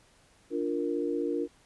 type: chord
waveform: sine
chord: Bb major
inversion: first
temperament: equal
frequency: 293.7 / 349.2 / 466.2 Hz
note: D4 / F4 / Bb4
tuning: 0 / 0 / 0 cents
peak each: -32 dBFS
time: 0.5-1.48 s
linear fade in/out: 50 ms
effects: pink hiss -62 dBFS RMS until 1.65 s + resampled to 24000 Hz